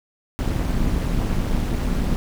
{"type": "noise with amplitude modulation", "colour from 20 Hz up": "brown", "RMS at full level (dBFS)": -18, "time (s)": [0.39, 2.16], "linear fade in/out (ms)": 0, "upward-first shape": "sine", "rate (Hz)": 210, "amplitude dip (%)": 75, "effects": []}